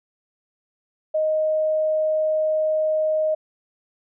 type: tone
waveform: sine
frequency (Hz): 623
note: D#5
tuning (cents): +2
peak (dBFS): -18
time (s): 1.14-3.35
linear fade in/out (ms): 10
effects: none